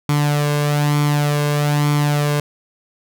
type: tone with flanger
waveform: sawtooth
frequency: 146.83 Hz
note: D3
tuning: in tune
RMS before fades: -17 dBFS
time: 0.09-2.4 s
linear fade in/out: 2 ms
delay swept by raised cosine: 0.89 to 1.89 ms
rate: 1.1 Hz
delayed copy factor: +0.55
effects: none